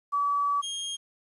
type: tone pair in turn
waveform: sine / sawtooth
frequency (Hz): 1145 / 3239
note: D6 / G#7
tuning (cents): -44 / -44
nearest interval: octave + tritone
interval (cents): 1800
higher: second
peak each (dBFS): -23 / -28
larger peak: first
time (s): 0.12-0.62 / 0.62-0.97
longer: first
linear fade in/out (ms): 20
effects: resampled to 24000 Hz + 10-bit